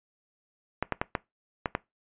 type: clicks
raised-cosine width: 0.5 ms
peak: -11 dBFS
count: 6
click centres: 0.826 / 0.923 / 1.015 / 1.152 / 1.658 / 1.751 s
effects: noise-tail reverb RT60 0.2 s tail -21 dB re dry + resampled to 8000 Hz